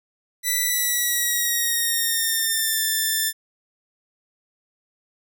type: tone with pitch glide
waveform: 5% pulse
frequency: 1977 to 1771.5 Hz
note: B6 to A6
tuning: +1 to +11 cents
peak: -10 dBFS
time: 0.43-3.33 s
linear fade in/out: 50 ms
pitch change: -190 cents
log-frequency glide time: 0.63-2.82 s
effects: none